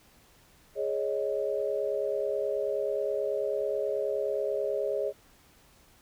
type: chord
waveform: sine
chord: Ab suspended fourth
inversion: none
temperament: just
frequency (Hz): 415.3 / 553.7 / 623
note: Ab4 / Db5 / Eb5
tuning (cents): 0 / -2 / +2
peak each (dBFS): -31 / -31 / -33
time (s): 0.75-5.13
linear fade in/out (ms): 50
effects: pink hiss -60 dBFS RMS until 6.01 s